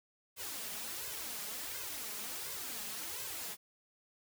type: noise with flanger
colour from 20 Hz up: white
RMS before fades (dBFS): -42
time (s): 0.36-3.57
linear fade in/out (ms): 50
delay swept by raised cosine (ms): 1.9 to 4.9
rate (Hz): 1.4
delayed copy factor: +0.8
effects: high-pass 60 Hz 12 dB/octave